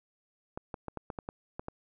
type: clicks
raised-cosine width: 1 ms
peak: -23 dBFS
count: 9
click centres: 0.575 / 0.742 / 0.883 / 0.973 / 1.102 / 1.188 / 1.289 / 1.595 / 1.684 s
effects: none